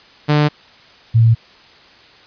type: tone pair in turn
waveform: sawtooth / sine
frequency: 149 / 114.17 Hz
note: D3 / A#2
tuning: +25 / -36 cents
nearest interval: perfect fourth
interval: 461 cents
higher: first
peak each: -7 dBFS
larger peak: neither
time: 0.28-0.49 / 1.14-1.35 s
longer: neither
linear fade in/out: 20 ms
effects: white hiss -45 dBFS RMS until 2.26 s + resampled to 11025 Hz